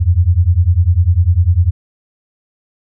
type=beating tone pair; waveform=sine; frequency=82.6 / 92.6 Hz; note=E2 / F#2; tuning=+4 / +2 cents; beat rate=10 Hz; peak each=-11 dBFS; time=0-1.71 s; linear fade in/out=20 ms; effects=none